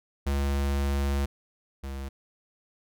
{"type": "tone pair in turn", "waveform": "square", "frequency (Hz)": [69.8, 67.97], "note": ["C#2", "C#2"], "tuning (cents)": [13, -33], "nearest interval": "unison", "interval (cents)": 46, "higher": "first", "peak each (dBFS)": [-25, -34], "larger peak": "first", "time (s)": [[0.26, 1.26], [1.83, 2.09]], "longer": "first", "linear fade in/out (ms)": 10, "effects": []}